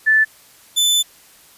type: tone pair in turn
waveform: sine / sawtooth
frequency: 1753 / 3513 Hz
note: A6 / A7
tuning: -7 / -3 cents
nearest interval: octave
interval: 1204 cents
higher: second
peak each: -10 dBFS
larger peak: neither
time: 0.06-0.25 / 0.76-1.03 s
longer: second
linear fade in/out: 20 ms
effects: white hiss -48 dBFS RMS until 1.57 s + resampled to 32000 Hz